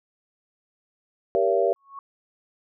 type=chord; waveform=sine; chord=G diminished seventh; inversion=none; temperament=just; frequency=392 / 470.4 / 564.5 / 677.4 Hz; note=G4 / Bb4 / Db5 / Fb5; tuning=0 / +16 / +31 / +47 cents; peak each=-24 dBFS; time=1.35-1.73 s; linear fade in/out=0 ms
type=tone with exponential growth; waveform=sine; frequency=1103 Hz; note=C#6; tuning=9 cents flat; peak=-32 dBFS; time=1.76-1.99 s; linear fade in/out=2 ms; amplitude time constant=49 ms
effects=none